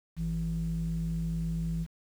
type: tone pair together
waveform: sine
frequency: 51.91 / 164.81 Hz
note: G#1 / E3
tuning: 0 / 0 cents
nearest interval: octave + minor sixth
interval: 2000 cents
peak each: -33 / -29 dBFS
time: 0.16-1.87 s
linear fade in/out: 50 ms
effects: tanh soft clip ceiling -24 dBFS + 9-bit